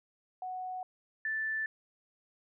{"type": "tone pair in turn", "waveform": "sine", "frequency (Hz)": [740, 1760], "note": ["F#5", "A6"], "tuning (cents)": [0, 0], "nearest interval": "octave + minor third", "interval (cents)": 1500, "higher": "second", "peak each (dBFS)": [-36, -31], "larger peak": "second", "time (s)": [[0.42, 0.83], [1.25, 1.66]], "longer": "neither", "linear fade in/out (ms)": 2, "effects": []}